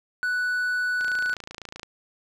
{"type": "tone", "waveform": "triangle", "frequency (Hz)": 1483, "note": "F#6", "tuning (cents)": 4, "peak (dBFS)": -21, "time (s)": [0.23, 1.34], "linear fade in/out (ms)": 0}
{"type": "click train", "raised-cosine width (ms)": 0.2, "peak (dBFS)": -20, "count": 24, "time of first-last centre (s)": [1.01, 1.831], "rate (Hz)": 28}
{"effects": []}